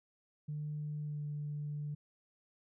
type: tone with pitch glide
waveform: sine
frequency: 149.8 to 147.57 Hz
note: D3 to D3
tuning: +35 to +9 cents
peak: -36 dBFS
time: 0.48-1.95 s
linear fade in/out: 10 ms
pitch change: -26 cents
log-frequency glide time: 1-1.21 s
effects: tanh soft clip ceiling -32 dBFS